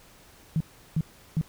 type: tone bursts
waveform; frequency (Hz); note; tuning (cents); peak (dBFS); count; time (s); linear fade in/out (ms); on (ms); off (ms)
sine; 159.3; D#3; +41; -21; 3; 0.56-1.412; 0; 44; 360
effects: pink hiss -54 dBFS RMS until 1.48 s